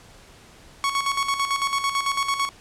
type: tone with tremolo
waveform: sawtooth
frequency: 1110 Hz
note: C#6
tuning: 2 cents sharp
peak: -16 dBFS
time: 0.84-2.49 s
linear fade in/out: 0 ms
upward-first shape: square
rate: 9 Hz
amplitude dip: 60%
effects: pink hiss -49 dBFS RMS until 2.6 s + low-pass 9000 Hz 12 dB/octave